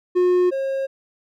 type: tone pair in turn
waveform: triangle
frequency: 360 / 539.4 Hz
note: F#4 / C#5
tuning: -47 / -47 cents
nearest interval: perfect fifth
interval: 700 cents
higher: second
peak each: -12 / -19 dBFS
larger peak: first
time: 0.15-0.51 / 0.51-0.87 s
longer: neither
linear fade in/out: 20 ms
effects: none